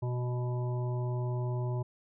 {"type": "harmonic tone", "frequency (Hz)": 123.47, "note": "B2", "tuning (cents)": 0, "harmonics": [1, 3, 5, 7, 8], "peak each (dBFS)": [-30, -40, -44, -47, -48], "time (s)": [0.02, 1.83], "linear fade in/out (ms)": 10, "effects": []}